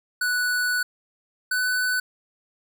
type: tone pair in turn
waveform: square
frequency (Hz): 1480 / 1498.1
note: F#6 / F#6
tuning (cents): 0 / +21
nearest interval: unison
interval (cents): 21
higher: second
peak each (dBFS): -22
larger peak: neither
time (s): 0.21-0.83 / 1.51-2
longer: first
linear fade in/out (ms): 5
effects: none